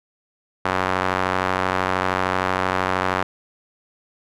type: tone with band-pass filter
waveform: sawtooth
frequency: 93 Hz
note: F#2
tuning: 9 cents sharp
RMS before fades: -22 dBFS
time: 0.65-3.23 s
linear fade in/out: 5 ms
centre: 1200 Hz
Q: 1.2
effects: none